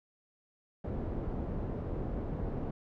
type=low-pass noise; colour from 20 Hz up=pink; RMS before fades=-36 dBFS; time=0.84-2.71 s; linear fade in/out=5 ms; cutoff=520 Hz; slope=12 dB/octave; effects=none